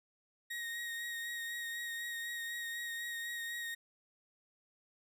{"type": "tone with vibrato", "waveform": "35% pulse", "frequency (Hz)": 1874, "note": "A#6", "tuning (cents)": 9, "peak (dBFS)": -37, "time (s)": [0.5, 3.75], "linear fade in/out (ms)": 10, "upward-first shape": "sine", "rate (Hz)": 4, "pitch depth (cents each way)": 21, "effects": []}